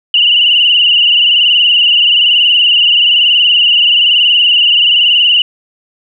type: tone with frequency modulation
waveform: sine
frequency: 2894 Hz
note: F#7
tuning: 39 cents flat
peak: -5 dBFS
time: 0.14-5.42 s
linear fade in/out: 2 ms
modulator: 21.1 Hz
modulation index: 5.5
effects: none